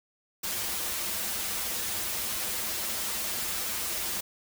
white noise with comb filter, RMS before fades -32 dBFS, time 0.43-4.21 s, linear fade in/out 10 ms, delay 7.1 ms, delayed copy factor -0.9, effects none

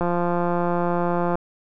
click train, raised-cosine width 1 ms, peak -10 dBFS, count 235, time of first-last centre 0.01-1.355 s, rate 174 Hz, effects none

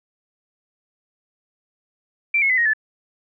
sine tone with pitch steps, 2349 / 2179 / 2021 / 1875.2 / 1739.5 Hz, D7 / C#7 / B6 / A#6 / A6, 0 / -30 / +39 / +10 / -20 cents, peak -15 dBFS, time 2.34-2.735 s, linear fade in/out 5 ms, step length 79 ms, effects none

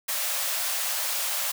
white high-pass noise, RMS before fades -28 dBFS, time 0.08-1.52 s, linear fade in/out 10 ms, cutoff 520 Hz, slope 96 dB/octave, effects none

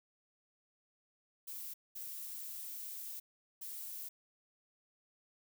violet noise bursts at uneven times, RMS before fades -45 dBFS, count 3, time 1.47-1.74 / 1.95-3.2 / 3.61-4.09 s, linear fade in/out 10 ms, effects none

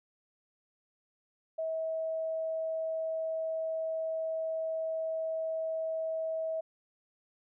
sine tone, 644 Hz, E5, 41 cents flat, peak -31 dBFS, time 1.58-6.61 s, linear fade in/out 10 ms, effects none

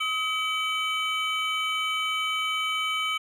triangle tone cluster, 1270 / 2294 / 3037 Hz, D#6 / D7 / F#7, +35 / -41 / +44 cents, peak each -28 dBFS, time 0-3.18 s, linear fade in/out 10 ms, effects none

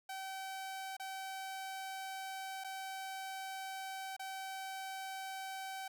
sawtooth tone with dropouts, 768 Hz, G5, 36 cents flat, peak -38 dBFS, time 0.09-5.88 s, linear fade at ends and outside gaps 5 ms, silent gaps 0.968-0.997 / 2.639-2.644 / 4.166-4.194 s, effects none

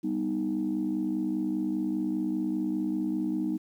sine chord, G augmented, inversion none, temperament equal with one note detuned, 196 / 246.1 / 311.1 Hz, G3 / B3 / D#4, 0 / -6 / 0 cents, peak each -32 / -32 / -28 dBFS, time 0.03-3.58 s, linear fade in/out 20 ms, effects tanh soft clip ceiling -20 dBFS + 10-bit

